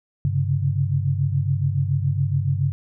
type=tone cluster; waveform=sine; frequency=97.9 / 135.1 / 142.2 Hz; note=G2 / C#3 / C#3; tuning=-2 / -44 / +45 cents; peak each=-23 dBFS; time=0.25-2.72 s; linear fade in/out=0 ms; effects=none